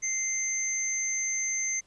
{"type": "tone pair together", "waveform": "sine", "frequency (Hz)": [2085, 6248], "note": ["C7", "G8"], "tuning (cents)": [-7, -7], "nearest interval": "octave + perfect fifth", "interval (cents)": 1900, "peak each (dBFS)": [-33, -28], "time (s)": [0.02, 1.81], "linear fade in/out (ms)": 20, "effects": ["pink hiss -64 dBFS RMS until 1.86 s", "resampled to 22050 Hz"]}